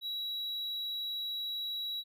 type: tone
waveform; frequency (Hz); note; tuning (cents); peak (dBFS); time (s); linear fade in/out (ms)
triangle; 3889; B7; -27; -33; 0.01-2.04; 50
effects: none